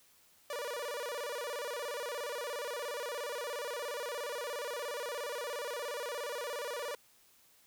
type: tone with vibrato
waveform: sawtooth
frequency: 530 Hz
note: C5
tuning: 22 cents sharp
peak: -33 dBFS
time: 0.5-6.95 s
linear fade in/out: 2 ms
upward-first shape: square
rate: 17 Hz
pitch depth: 170 cents each way
effects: white hiss -65 dBFS RMS until 7.66 s